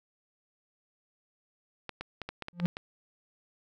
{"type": "clicks", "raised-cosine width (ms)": 0.3, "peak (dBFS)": -21, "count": 9, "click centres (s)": [1.893, 2.01, 2.217, 2.29, 2.423, 2.484, 2.6, 2.656, 2.769]}
{"type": "tone with exponential growth", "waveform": "triangle", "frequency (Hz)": 174.61, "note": "F3", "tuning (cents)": 0, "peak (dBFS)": -18, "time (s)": [2.53, 2.66], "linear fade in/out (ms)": 0, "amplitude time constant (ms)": 28}
{"effects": []}